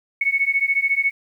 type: beating tone pair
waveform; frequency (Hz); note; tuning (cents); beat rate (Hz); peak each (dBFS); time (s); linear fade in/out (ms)
sine; 2205 / 2219; C#7 / C#7; -10 / +1; 14; -20; 0.21-1.11; 5
effects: 9-bit